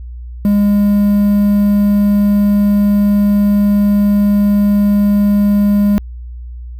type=tone with quantisation; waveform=triangle; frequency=204.3 Hz; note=G#3; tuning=28 cents flat; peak=-6 dBFS; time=0.45-5.98 s; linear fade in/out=0 ms; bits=6; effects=added 60 Hz sine -25 dBFS peak until 6.79 s